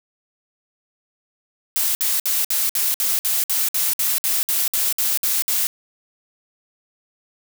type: noise bursts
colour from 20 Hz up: blue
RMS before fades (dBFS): -20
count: 16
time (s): 1.76-5.67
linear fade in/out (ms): 0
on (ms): 190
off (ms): 58
effects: none